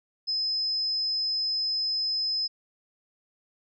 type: tone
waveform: sine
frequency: 5100 Hz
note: D#8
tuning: 42 cents sharp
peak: -25 dBFS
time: 0.27-2.48 s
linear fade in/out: 20 ms
effects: none